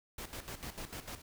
pink noise with tremolo, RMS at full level -43 dBFS, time 0.18-1.22 s, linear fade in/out 5 ms, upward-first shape square, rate 6.7 Hz, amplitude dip 70%, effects none

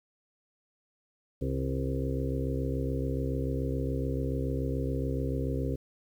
harmonic tone with a mistuned harmonic, 67 Hz, C2, 42 cents sharp, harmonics 1 / 2 / 4 / 5 / 6 / 7 / 8, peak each -33 / -33 / -35 / -42 / -38 / -39 / -41 dBFS, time 1.41-5.76 s, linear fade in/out 10 ms, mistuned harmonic 8, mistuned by -37 cents, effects 10-bit

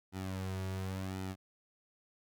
sawtooth tone with flanger, 94.7 Hz, F#2, 41 cents sharp, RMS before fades -39 dBFS, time 0.12-1.36 s, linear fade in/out 50 ms, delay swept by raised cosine 1.8 to 3.9 ms, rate 0.92 Hz, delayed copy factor -0.65, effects none

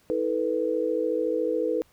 sine chord, E suspended fourth, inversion none, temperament equal with one note detuned, 321.4 / 440 / 493.9 Hz, E4 / A4 / B4, -44 / 0 / 0 cents, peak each -29 / -28 / -26 dBFS, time 0.1-1.82 s, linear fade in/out 0 ms, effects pink hiss -62 dBFS RMS until 1.92 s

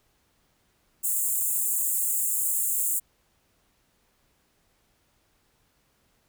pink high-pass noise, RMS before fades -26 dBFS, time 1.03-3 s, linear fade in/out 20 ms, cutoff 7100 Hz, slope 96 dB/octave, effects pink hiss -68 dBFS RMS until 6.28 s

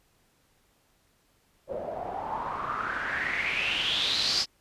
white noise with low-pass filter sweep, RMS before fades -30 dBFS, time 1.67-4.46 s, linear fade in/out 50 ms, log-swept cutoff 530 to 5100 Hz, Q 6.5, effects pink hiss -67 dBFS RMS until 4.6 s + resampled to 32000 Hz

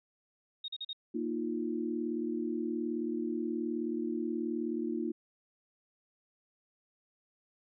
sine tone bursts, 3729 Hz, A#7, in tune, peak -36 dBFS, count 4, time 0.64-0.931 s, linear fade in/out 5 ms, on 42 ms, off 41 ms
sine chord, Bb suspended fourth, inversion none, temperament just, 233.1 / 310.8 / 349.6 Hz, Bb3 / Eb4 / F4, 0 / -2 / +2 cents, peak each -36 dBFS, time 1.14-5.12 s, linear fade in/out 10 ms
effects none

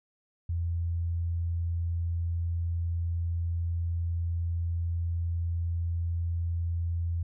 sine tone, 84.8 Hz, E2, 50 cents sharp, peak -27 dBFS, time 0.49-7.23 s, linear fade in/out 5 ms, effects none

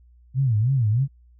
sine tone with vibrato, 120 Hz, B2, 49 cents flat, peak -17 dBFS, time 0.34-1.08 s, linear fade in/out 50 ms, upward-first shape sine, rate 3.2 Hz, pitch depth 240 cents each way, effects added 60 Hz sine -50 dBFS peak until 1.39 s

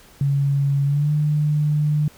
sine tone with pitch glide, 140 to 150.05 Hz, C#3 to D3, +18 to +38 cents, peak -16 dBFS, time 0.21-2.08 s, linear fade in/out 2 ms, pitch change +120 cents, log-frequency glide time 0.85-1.11 s, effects pink hiss -49 dBFS RMS until 2.17 s

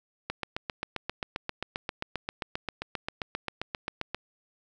click train, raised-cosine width 0.3 ms, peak -15 dBFS, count 30, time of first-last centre 0.3-4.146 s, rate 7.54 Hz, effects none

